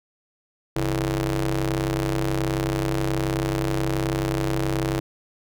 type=ring-modulated tone; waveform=sawtooth; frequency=98.7 Hz; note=G2; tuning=12 cents sharp; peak=-15 dBFS; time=0.76-5 s; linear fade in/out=5 ms; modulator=231 Hz; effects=none